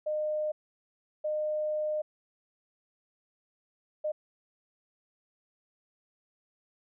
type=tone bursts at uneven times; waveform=sine; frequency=610 Hz; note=D#5; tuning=34 cents flat; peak=-28 dBFS; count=3; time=0.06-0.52 / 1.24-2.02 / 4.04-4.12 s; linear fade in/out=10 ms; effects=none